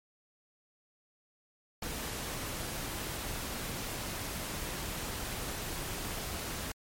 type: noise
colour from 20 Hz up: pink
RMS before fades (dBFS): -38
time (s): 1.82-6.72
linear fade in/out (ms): 5
effects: MP3 64 kbps